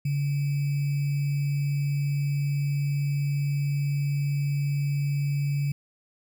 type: tone with sample-and-hold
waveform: sine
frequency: 142.3 Hz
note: C#3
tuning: 46 cents sharp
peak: -23 dBFS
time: 0.05-5.72 s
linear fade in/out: 5 ms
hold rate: 2450 Hz
effects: none